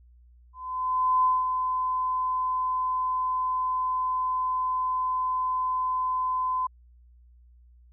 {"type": "tone with ADSR envelope", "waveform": "sine", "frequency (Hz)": 1020, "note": "C6", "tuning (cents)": -44, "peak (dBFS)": -18, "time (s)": [0.53, 6.67], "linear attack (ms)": 710, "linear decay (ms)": 200, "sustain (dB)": -6, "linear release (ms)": 6, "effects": ["added 60 Hz sine -52 dBFS peak until 7.92 s"]}